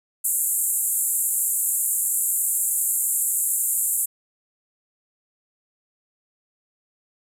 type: band-pass noise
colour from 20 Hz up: pink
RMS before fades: -23 dBFS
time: 0.24-4.06 s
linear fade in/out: 10 ms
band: 7300 to 14000 Hz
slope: 96 dB/octave
effects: none